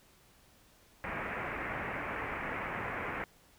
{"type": "low-pass noise", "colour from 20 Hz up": "white", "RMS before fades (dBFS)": -38, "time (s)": [1.04, 3.24], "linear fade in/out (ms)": 0, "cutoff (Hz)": 2300, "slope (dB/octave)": 48, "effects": ["pink hiss -63 dBFS RMS until 3.58 s"]}